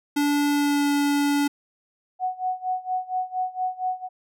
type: tone with pitch glide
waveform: square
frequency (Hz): 289.5 to 286.8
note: D4 to D4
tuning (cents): -25 to -41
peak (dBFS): -20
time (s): 0.16-1.48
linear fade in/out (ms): 10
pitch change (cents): -16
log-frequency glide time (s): 0.5-0.89
type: tone with tremolo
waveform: sine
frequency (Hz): 740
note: F#5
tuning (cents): 0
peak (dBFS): -21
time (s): 2.19-4.09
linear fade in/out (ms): 50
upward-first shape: sine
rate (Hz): 4.3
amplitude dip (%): 90
effects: none